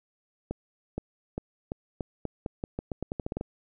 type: accelerating click train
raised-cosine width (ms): 2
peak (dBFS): -18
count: 17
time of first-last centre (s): 0.51-3.411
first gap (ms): 470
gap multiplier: 0.85
effects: none